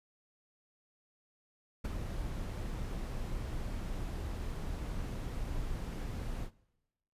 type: noise with ADSR envelope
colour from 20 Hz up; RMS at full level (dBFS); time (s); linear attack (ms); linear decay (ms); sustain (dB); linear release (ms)
brown; -32; 1.84-6.51; 13; 17; -6; 82
effects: noise-tail reverb RT60 1.0 s tail -22 dB re dry + resampled to 32000 Hz